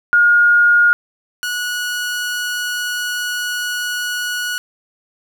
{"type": "tone pair in turn", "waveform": ["sine", "sawtooth"], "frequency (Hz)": [1428, 1463.1], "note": ["F6", "F#6"], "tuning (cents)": [38, -20], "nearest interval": "unison", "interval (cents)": 42, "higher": "second", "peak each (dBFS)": [-8, -16], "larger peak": "first", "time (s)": [[0.13, 0.93], [1.43, 4.58]], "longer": "second", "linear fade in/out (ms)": 0, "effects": ["8-bit"]}